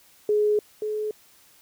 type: tone pair in turn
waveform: sine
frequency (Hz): 420 / 426.6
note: G#4 / G#4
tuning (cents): +19 / +46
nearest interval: unison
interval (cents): 27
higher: second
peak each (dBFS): -18 / -25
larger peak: first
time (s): 0.29-0.59 / 0.82-1.11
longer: first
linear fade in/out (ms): 2
effects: white hiss -56 dBFS RMS until 1.61 s